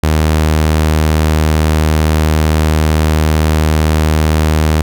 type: tone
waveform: sawtooth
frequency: 77.78 Hz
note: D#2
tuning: in tune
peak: -5 dBFS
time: 0.03-4.82 s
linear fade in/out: 5 ms
effects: none